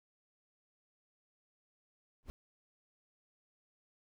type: noise with exponential growth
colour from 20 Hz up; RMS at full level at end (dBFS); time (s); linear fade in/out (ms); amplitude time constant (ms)
brown; -39; 2.23-2.3; 0; 15
effects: none